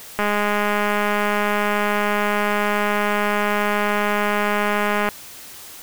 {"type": "click train", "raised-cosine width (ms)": 0.5, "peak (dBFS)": -6, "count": 1015, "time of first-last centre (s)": [0.19, 5.089], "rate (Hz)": 207, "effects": ["white hiss -39 dBFS RMS until 5.82 s"]}